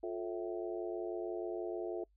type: harmonic tone with a mistuned harmonic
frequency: 110 Hz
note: A2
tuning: in tune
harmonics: 3 / 4 / 5 / 6 / 7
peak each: -39 / -42 / -50 / -43 / -52 dBFS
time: 0.03-2.04 s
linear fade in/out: 5 ms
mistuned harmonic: 3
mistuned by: +120 cents
effects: noise-tail reverb RT60 0.1 s tail -26 dB re dry + added 50 Hz sine -67 dBFS peak until 2.16 s